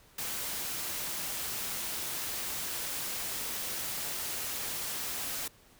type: noise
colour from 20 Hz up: white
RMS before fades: -36 dBFS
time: 0.18-5.48 s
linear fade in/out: 5 ms
effects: pink hiss -60 dBFS RMS until 5.79 s